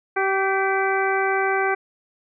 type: harmonic tone with a mistuned harmonic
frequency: 386.5 Hz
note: G4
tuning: 24 cents flat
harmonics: 1 / 2 / 3 / 4 / 5 / 6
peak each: -23 / -24 / -28 / -25 / -29 / -31 dBFS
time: 0.16-1.75 s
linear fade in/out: 10 ms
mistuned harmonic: 5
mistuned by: +55 cents
effects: none